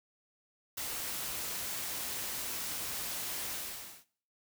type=noise with ADSR envelope; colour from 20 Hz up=white; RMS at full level=-35 dBFS; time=0.77-4.05 s; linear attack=11 ms; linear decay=3 ms; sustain=-3 dB; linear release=530 ms; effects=noise-tail reverb RT60 0.5 s tail -19 dB re dry